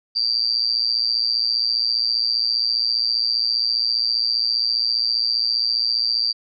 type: tone with amplitude modulation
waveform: sine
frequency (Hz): 4699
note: D8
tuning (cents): 0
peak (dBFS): -13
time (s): 0.15-6.33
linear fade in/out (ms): 20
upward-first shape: sine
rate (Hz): 115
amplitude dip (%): 100
effects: MP3 64 kbps